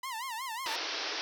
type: tone with vibrato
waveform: sawtooth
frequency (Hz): 974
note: B5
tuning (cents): -24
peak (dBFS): -32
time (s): 0.03-0.76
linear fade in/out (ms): 5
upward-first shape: sine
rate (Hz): 5.5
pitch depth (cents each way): 180
type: band-pass noise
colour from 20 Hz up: white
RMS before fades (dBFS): -36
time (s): 0.66-1.21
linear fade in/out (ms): 0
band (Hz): 290 to 5700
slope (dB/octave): 96
effects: none